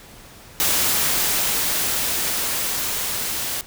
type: noise with level ramp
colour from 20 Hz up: white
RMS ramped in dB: -19 to -26 dBFS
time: 0.6-3.61 s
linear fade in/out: 0 ms
effects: pink hiss -44 dBFS RMS until 3.66 s